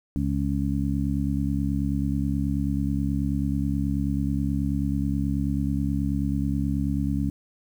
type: harmonic tone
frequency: 69.3 Hz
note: C#2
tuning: in tune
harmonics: 1 / 2 / 3 / 4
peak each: -28 / -28 / -28 / -28 dBFS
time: 0.16-7.3 s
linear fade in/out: 0 ms
effects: 9-bit